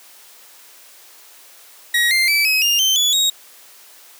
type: tone with pitch steps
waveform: 30% pulse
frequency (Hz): 1900 / 2096 / 2312 / 2551 / 2814 / 3104 / 3425 / 3778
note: A#6 / C7 / D7 / D#7 / F7 / G7 / A7 / A#7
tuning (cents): +33 / +2 / -28 / +43 / +12 / -18 / -47 / +22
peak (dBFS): -11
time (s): 1.94-3.3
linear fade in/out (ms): 5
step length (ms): 170
effects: white hiss -45 dBFS RMS until 4.19 s + high-pass 400 Hz 12 dB/octave